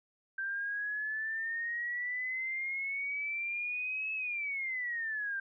sine exponential two-way sweep, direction up then down, 1568 to 2600 to 1568 Hz, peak -33 dBFS, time 0.38-5.4 s, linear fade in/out 5 ms, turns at 4.14 s, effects none

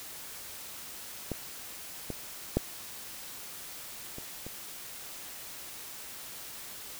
clicks, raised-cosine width 2 ms, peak -19 / -21 / -11 / -28 / -27 dBFS, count 5, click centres 1.317 / 2.103 / 2.57 / 4.184 / 4.466 s, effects white hiss -44 dBFS RMS until 6.99 s

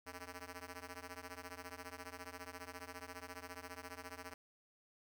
5% pulse ring-modulated tone, 179 Hz, F3, 43 cents sharp, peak -34 dBFS, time 0.06-4.34 s, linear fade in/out 5 ms, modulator 96.8 Hz, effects none

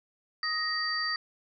sine tone cluster, 1253 / 1877 / 4649 Hz, D#6 / A#6 / D8, +12 / +11 / -18 cents, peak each -35 / -32 / -31 dBFS, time 0.43-1.16 s, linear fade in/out 2 ms, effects none

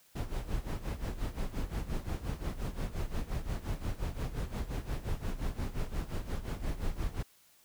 brown noise with tremolo, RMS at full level -32 dBFS, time 0.15-7.23 s, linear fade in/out 10 ms, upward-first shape sine, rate 5.7 Hz, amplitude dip 80%, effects white hiss -64 dBFS RMS until 7.64 s

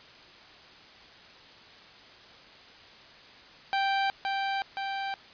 sawtooth tone with echo, 784 Hz, G5, in tune, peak -21 dBFS, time 3.73-4.1 s, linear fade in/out 0 ms, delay 520 ms, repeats 2, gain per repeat -3 dB, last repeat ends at 5.14 s, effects white hiss -51 dBFS RMS until 5.33 s + resampled to 11025 Hz

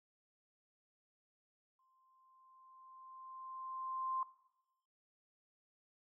sine tone with exponential growth, 1046.5 Hz, C6, in tune, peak -34 dBFS, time 1.79-4.23 s, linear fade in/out 2 ms, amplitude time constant 530 ms, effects noise-tail reverb RT60 0.9 s tail -18 dB re dry

